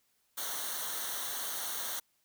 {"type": "noise with comb filter", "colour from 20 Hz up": "white", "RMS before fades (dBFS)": -37, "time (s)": [0.37, 2], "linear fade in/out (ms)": 10, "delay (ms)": 0.4, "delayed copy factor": -0.75, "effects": ["white hiss -74 dBFS RMS until 2.24 s"]}